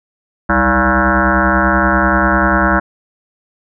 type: tone with frequency modulation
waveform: sine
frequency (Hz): 830.6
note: G#5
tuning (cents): 0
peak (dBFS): -9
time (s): 0.49-2.8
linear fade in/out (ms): 10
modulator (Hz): 127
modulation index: 6.2
effects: none